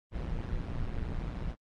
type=noise with amplitude modulation; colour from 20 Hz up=brown; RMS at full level=-31 dBFS; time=0.11-1.56 s; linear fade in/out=50 ms; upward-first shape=sine; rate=119 Hz; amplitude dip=70%; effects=low-pass 4000 Hz 12 dB/octave + Opus 32 kbps